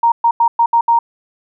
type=tone bursts at uneven times; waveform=sine; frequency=932.3 Hz; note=A#5; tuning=in tune; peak=-8 dBFS; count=6; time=0.03-0.12 / 0.24-0.31 / 0.4-0.48 / 0.59-0.66 / 0.73-0.81 / 0.88-0.99 s; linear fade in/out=5 ms; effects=none